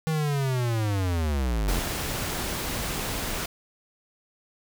square linear sweep, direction down, 161.3 to 40.25 Hz, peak -24 dBFS, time 0.07-1.79 s, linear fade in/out 0 ms
pink noise, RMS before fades -30 dBFS, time 1.68-3.46 s, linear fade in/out 5 ms
effects none

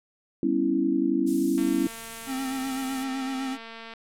sine chord, C# half-diminished seventh, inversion second, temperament equal, 196 / 246.9 / 277.2 / 329.6 Hz, G3 / B3 / C#4 / E4, 0 / 0 / 0 / 0 cents, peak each -31 / -29 / -25 / -25 dBFS, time 0.43-1.87 s, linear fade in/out 2 ms
white band-stop noise, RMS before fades -39 dBFS, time 1.26-3.05 s, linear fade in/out 20 ms, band 240 to 6700 Hz, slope 12 dB/octave
click train, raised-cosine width 0.3 ms, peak -26 dBFS, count 536, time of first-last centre 1.58-3.937 s, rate 227 Hz
square tone with vibrato, 264.8 Hz, C4, 21 cents sharp, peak -29 dBFS, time 2.26-3.58 s, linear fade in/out 50 ms, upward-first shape sine, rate 7.9 Hz, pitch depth 36 cents each way
effects low-pass 11000 Hz 12 dB/octave

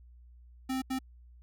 square tone bursts at uneven times, 261.6 Hz, C4, in tune, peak -31 dBFS, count 2, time 0.69-0.82 / 0.9-0.99 s, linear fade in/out 10 ms, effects added 60 Hz sine -52 dBFS peak until 1.42 s

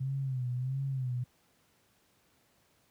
sine tone with vibrato, 130.1 Hz, C3, 9 cents flat, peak -30 dBFS, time 0-1.24 s, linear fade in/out 10 ms, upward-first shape sine, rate 1.5 Hz, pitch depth 90 cents each way, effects pink hiss -69 dBFS RMS until 2.9 s + high-pass 80 Hz 12 dB/octave

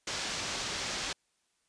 white low-pass noise, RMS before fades -36 dBFS, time 0.07-1.13 s, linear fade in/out 5 ms, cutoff 6400 Hz, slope 24 dB/octave, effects white hiss -75 dBFS RMS until 1.68 s + resampled to 22050 Hz

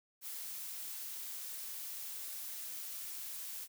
blue noise, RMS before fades -44 dBFS, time 0.21-3.68 s, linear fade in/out 50 ms, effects none

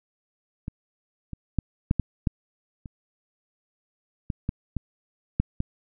clicks, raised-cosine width 5 ms, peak -19 / -22 / -10 / -8 / -10 / -9 / -26 / -15 / -13 / -15 / -8 / -13 dBFS, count 12, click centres 0.681 / 1.333 / 1.587 / 1.911 / 1.997 / 2.272 / 2.858 / 4.302 / 4.491 / 4.767 / 5.4 / 5.604 s, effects none

